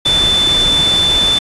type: tone in noise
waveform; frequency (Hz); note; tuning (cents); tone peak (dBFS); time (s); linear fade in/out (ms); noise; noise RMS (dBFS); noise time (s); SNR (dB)
sine; 3520; A7; 0; -10; 0.05-1.39; 10; pink; -20; 0.05-1.39; +7
effects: resampled to 24000 Hz

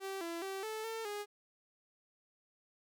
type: tone with pitch steps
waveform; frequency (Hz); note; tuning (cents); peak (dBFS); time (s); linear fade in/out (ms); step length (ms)
sawtooth; 387.5 / 336.8 / 386.7 / 436.6 / 449.5 / 412.9; G4 / E4 / G4 / A4 / A4 / G#4; -20 / +37 / -24 / -13 / +37 / -10; -35; 0-1.26; 50; 210
effects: none

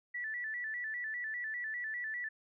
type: tone with vibrato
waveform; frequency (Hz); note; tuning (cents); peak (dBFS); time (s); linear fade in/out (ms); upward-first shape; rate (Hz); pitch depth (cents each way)
sine; 1849; A#6; -15; -36; 0.14-2.29; 10; square; 5; 91
effects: none

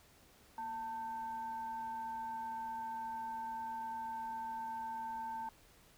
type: tone with frequency modulation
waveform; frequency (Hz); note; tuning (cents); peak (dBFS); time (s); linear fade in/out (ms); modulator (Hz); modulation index
sine; 893; A5; +25; -39; 0.58-5.49; 2; 657; 0.31
effects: pink hiss -64 dBFS RMS until 5.97 s

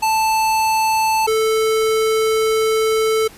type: tone pair in turn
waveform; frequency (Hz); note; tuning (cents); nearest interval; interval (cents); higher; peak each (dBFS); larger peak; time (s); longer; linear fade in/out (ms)
square; 880 / 440; A5 / A4; 0 / 0; octave; 1200; first; -15; neither; 0.02-1.27 / 1.27-3.28; second; 10
effects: pink hiss -42 dBFS RMS until 3.37 s + resampled to 32000 Hz

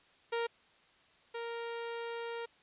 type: tone pair in turn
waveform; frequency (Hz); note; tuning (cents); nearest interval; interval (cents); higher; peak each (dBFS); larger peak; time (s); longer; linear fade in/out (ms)
sawtooth; 466 / 466; A#4 / A#4; -1 / -1; unison; 0; neither; -28 / -34; first; 0.32-0.47 / 1.34-2.46; second; 10
effects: white hiss -65 dBFS RMS until 2.62 s + resampled to 8000 Hz

